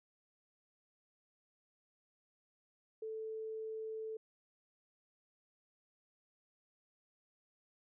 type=tone; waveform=sine; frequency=440 Hz; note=A4; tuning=in tune; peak=-40 dBFS; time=3.02-4.17 s; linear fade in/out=5 ms; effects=none